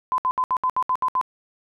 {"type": "tone bursts", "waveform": "sine", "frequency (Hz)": 1018, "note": "C6", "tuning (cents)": -48, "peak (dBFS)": -18, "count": 9, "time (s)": [0.12, 1.213], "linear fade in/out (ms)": 0, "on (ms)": 61, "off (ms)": 68, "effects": []}